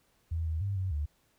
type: tone with pitch steps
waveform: sine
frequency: 82 / 79.9 / 99.5 / 93.9 / 73.9 Hz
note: E2 / D#2 / G2 / F#2 / D2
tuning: -9 / +47 / +26 / +26 / +11 cents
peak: -29 dBFS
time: 0.31-1.06 s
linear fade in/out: 10 ms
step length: 150 ms
effects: pink hiss -70 dBFS RMS until 1.38 s